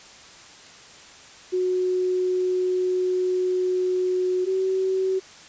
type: tone pair in turn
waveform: sine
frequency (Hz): 366.8 / 378.4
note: F#4 / F#4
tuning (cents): -15 / +39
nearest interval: minor second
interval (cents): 54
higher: second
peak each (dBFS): -20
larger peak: neither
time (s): 1.52-4.46 / 4.46-5.2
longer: first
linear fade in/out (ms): 20
effects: white hiss -46 dBFS RMS until 5.48 s + resampled to 16000 Hz